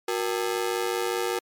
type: ring-modulated tone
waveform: sawtooth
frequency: 419.6 Hz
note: G#4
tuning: 18 cents sharp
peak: -18 dBFS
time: 0.08-1.39 s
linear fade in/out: 5 ms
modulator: 52.6 Hz
effects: MP3 96 kbps